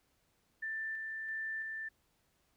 sine tone with tremolo, 1774 Hz, A6, 14 cents sharp, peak -36 dBFS, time 0.62-1.89 s, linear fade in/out 10 ms, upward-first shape square, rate 1.5 Hz, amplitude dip 25%, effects pink hiss -75 dBFS RMS until 2.56 s

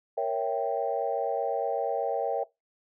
sine chord, A# diminished seventh, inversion none, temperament equal, 466.2 / 554.4 / 659.3 / 784 Hz, A#4 / C#5 / E5 / G5, 0 / 0 / 0 / 0 cents, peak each -31 dBFS, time 0.17-2.44 s, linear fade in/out 10 ms, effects noise-tail reverb RT60 0.2 s tail -21 dB re dry + tanh soft clip ceiling -15 dBFS

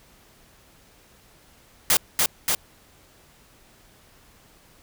white noise with echo, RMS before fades -18 dBFS, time 1.9-1.97 s, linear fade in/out 2 ms, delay 290 ms, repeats 2, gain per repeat -2 dB, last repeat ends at 2.55 s, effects pink hiss -55 dBFS RMS until 4.82 s

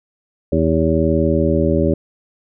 harmonic tone, 80.6 Hz, E2, 38 cents flat, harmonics 1 / 2 / 3 / 4 / 5 / 7, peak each -20 / -20 / -20 / -20 / -20 / -20 dBFS, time 0.52-1.94 s, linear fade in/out 5 ms, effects none

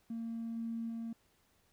triangle tone with level steps, 228.9 Hz, A#3, 31 cents flat, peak -34 / -32 / -35 dBFS, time 0.1-1.13 s, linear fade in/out 5 ms, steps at 0.56 / 0.89 s, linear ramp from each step 10 ms, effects tanh soft clip ceiling -34 dBFS + pink hiss -72 dBFS RMS until 1.72 s

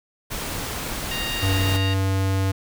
pink noise, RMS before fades -29 dBFS, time 0.3-1.78 s, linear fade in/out 20 ms
harmonic tone, 932.3 Hz, A#5, in tune, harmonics 2 / 3 / 4 / 5, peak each -34 / -29 / -34 / -39 dBFS, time 1.11-1.94 s, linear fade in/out 5 ms
square tone, 96.2 Hz, G2, 32 cents flat, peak -20 dBFS, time 1.42-2.52 s, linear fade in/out 10 ms
effects none

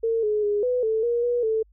sine tone with pitch steps, 454.6 / 423 / 413 / 497.4 / 441.2 / 474.1 / 483.2 / 441.3 Hz, A#4 / G#4 / G#4 / B4 / A4 / A#4 / B4 / A4, -43 / +32 / -10 / +12 / +5 / +29 / -38 / +5 cents, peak -20 dBFS, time 0.03-1.63 s, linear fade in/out 10 ms, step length 200 ms, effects added 50 Hz sine -54 dBFS peak until 1.72 s

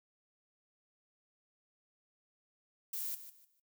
violet noise with echo, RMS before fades -39 dBFS, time 2.93-3.15 s, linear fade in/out 5 ms, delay 150 ms, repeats 3, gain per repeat -12 dB, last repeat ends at 3.6 s, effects noise-tail reverb RT60 0.1 s tail -17 dB re dry

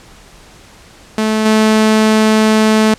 sawtooth tone with level steps, 217.4 Hz, A3, 21 cents flat, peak -8 / -4 dBFS, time 1.18-2.94 s, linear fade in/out 2 ms, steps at 1.45 s, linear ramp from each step 10 ms, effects pink hiss -41 dBFS RMS until 2.98 s + low-pass 9000 Hz 12 dB/octave

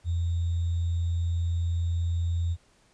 sine tone with sample-and-hold, 85 Hz, F2, 46 cents flat, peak -24 dBFS, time 0.04-2.57 s, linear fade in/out 50 ms, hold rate 3675 Hz, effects pink hiss -63 dBFS RMS until 2.93 s + resampled to 22050 Hz

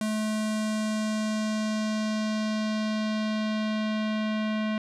square tone with low-pass filter sweep, 215.6 Hz, A3, 35 cents flat, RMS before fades -28 dBFS, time 0.01-4.78 s, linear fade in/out 2 ms, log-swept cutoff 10000 to 2900 Hz, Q 1.4, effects none

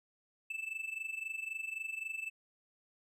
triangle tone with amplitude modulation, 2637 Hz, E7, in tune, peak -33 dBFS, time 0.5-2.3 s, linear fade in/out 5 ms, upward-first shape sine, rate 23.8 Hz, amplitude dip 80%, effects none

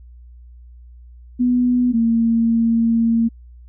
sine tone pair in turn, 246.9 / 229.3 Hz, B3 / A#3, 0 / -28 cents, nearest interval minor second, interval 128 cents, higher first, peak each -13 dBFS, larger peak neither, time 1.39-1.93 / 1.93-3.29 s, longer second, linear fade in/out 20 ms, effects added 60 Hz sine -39 dBFS peak until 3.68 s

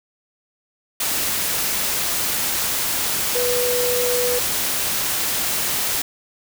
sine tone in noise, 491.8 Hz, B4, 7 cents flat, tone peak -20 dBFS, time 3.35-4.39 s, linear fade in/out 5 ms, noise white, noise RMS -22 dBFS, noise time 1-6.02 s, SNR -1 dB, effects none

